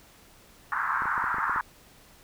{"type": "band-pass noise", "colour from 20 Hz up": "white", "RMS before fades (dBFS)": -28, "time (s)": [0.72, 1.61], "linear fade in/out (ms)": 2, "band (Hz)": [950, 1600], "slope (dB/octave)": 48}
{"type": "clicks", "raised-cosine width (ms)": 2, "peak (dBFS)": -28, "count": 8, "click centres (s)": [1.021, 1.056, 1.179, 1.241, 1.344, 1.384, 1.496, 1.561]}
{"effects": ["pink hiss -55 dBFS RMS until 2.23 s"]}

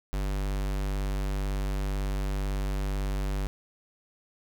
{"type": "tone", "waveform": "square", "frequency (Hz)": 49, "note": "G1", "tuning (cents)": 0, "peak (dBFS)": -28, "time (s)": [0.13, 3.47], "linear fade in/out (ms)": 0, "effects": []}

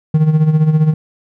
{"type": "tone with tremolo", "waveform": "triangle", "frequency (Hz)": 155.56, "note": "D#3", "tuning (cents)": 0, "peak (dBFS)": -4, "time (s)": [0.14, 0.94], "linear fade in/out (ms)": 5, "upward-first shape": "sine", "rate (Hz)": 15, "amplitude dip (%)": 65, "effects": []}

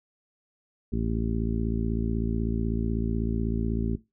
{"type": "harmonic tone", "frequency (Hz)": 56.1, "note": "A1", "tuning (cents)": 34, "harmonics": [1, 2, 3, 4, 5, 6, 7], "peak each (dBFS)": [-29, -32, -35, -30, -36, -38, -38], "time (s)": [0.92, 3.96], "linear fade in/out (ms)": 10, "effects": ["noise-tail reverb RT60 0.2 s tail -17 dB re dry"]}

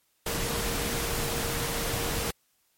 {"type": "tone in noise", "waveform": "sine", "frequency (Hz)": 466.2, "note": "A#4", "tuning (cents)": 0, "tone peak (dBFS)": -37, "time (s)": [0.26, 2.31], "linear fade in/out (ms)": 5, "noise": "pink", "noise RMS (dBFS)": -30, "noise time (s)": [0.26, 2.31], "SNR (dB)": -10, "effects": ["white hiss -70 dBFS RMS until 2.77 s", "MP3 64 kbps"]}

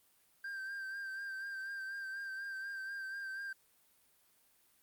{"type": "tone with vibrato", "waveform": "triangle", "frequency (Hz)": 1577, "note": "G6", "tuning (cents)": 10, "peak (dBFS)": -38, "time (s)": [0.44, 3.53], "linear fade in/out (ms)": 5, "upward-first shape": "sine", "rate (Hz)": 4.1, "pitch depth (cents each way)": 33, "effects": ["white hiss -70 dBFS RMS until 4.82 s", "Opus 32 kbps"]}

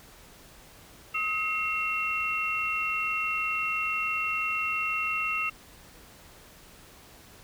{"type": "tone cluster", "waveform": "sine", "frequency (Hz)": [1273, 2144, 2723], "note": ["D#6", "C7", "F7"], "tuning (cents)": [39, 42, -44], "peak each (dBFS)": [-32, -36, -28], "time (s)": [1.14, 5.5], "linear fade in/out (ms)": 10, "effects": ["pink hiss -52 dBFS RMS until 7.43 s"]}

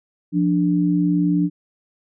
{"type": "tone pair together", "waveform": "sine", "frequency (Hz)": [174.64, 293.7], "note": ["F3", "D4"], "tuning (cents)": [0, 0], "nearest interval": "major sixth", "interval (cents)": 900, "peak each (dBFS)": -18, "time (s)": [0.32, 1.5], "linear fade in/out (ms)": 50, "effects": []}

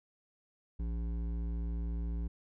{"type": "tone with hard clipping", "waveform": "sine", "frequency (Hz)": 57.2, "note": "A#1", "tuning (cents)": -32, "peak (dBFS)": -35, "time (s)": [0.79, 2.28], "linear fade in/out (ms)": 10, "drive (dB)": 11, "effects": []}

